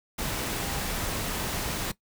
sine tone in noise, 798 Hz, G5, 31 cents sharp, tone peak -41 dBFS, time 0.58-0.81 s, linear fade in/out 10 ms, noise pink, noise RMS -31 dBFS, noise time 0.18-1.92 s, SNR -13 dB, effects noise-tail reverb RT60 0.1 s tail -18 dB re dry

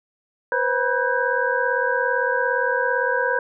sine tone cluster, 488.4 / 526 / 968 / 1520 / 1616 Hz, B4 / C5 / B5 / F#6 / G#6, -19 / +9 / -35 / +46 / -48 cents, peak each -25 dBFS, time 0.52-3.39 s, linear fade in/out 2 ms, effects none

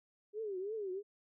sine tone with vibrato, 404.3 Hz, G#4, 46 cents flat, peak -37 dBFS, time 0.33-1.03 s, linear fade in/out 50 ms, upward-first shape triangle, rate 3 Hz, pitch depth 200 cents each way, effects none

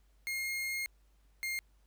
40% pulse tone pair in turn, 2138 / 2122 Hz, C7 / C7, +37 / +24 cents, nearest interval unison, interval 13 cents, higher first, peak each -33 / -33 dBFS, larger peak neither, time 0.27-0.86 / 1.43-1.59 s, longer first, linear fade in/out 0 ms, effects added 50 Hz sine -63 dBFS peak until 1.86 s + pink hiss -75 dBFS RMS until 1.86 s

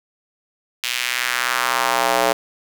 square tone with high-pass filter sweep, 61.74 Hz, B1, in tune, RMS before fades -20 dBFS, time 0.83-2.33 s, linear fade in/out 5 ms, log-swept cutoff 2800 to 570 Hz, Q 1.7, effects 7-bit

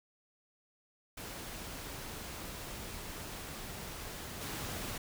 pink noise with level steps, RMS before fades -44 / -40 dBFS, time 1.17-4.98 s, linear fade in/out 5 ms, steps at 4.41 s, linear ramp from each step 5 ms, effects none

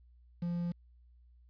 triangle tone with quantisation, 173.1 Hz, F3, 15 cents flat, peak -30 dBFS, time 0.42-0.72 s, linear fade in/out 5 ms, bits 9, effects added 60 Hz sine -58 dBFS peak until 1.49 s + resampled to 11025 Hz

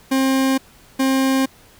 40% pulse tone pair in turn, 266.1 / 266.1 Hz, C4 / C4, +29 / +29 cents, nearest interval unison, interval 0 cents, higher neither, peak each -14 dBFS, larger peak neither, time 0.11-0.58 / 0.99-1.46 s, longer neither, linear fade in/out 10 ms, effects pink hiss -49 dBFS RMS until 1.79 s

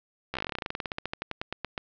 slowing click train, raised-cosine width 0.3 ms, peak -15 dBFS, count 28, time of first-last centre 0.34-1.778 s, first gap 14 ms, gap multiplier 1.09, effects low-pass 5000 Hz 12 dB/octave

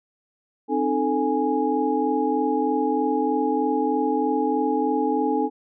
sine tone cluster, 263.4 / 306.6 / 439.4 / 828 Hz, C4 / D#4 / A4 / G#5, +12 / -25 / -2 / -5 cents, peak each -25 dBFS, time 0.68-5.5 s, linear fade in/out 50 ms, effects none

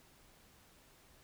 silence, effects pink hiss -64 dBFS RMS until 1.23 s

